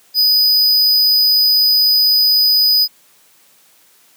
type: tone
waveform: square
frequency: 4978 Hz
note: D#8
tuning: in tune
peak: -10 dBFS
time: 0.14-2.88 s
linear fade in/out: 50 ms
effects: white hiss -51 dBFS RMS until 4.16 s + high-pass 150 Hz 12 dB/octave